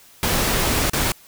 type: noise with dropouts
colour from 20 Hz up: pink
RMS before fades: -20 dBFS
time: 0.23-1.12 s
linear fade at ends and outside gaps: 1 ms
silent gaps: 0.898-0.933 s
effects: white hiss -49 dBFS RMS until 1.27 s